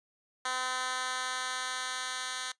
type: tone with high-pass filter sweep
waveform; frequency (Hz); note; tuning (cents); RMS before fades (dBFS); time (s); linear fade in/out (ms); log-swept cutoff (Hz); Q
10% pulse; 255.5; C4; -41; -35; 0.45-2.52; 5; 1100 to 2100; 0.8
effects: noise-tail reverb RT60 0.1 s tail -18 dB re dry + resampled to 22050 Hz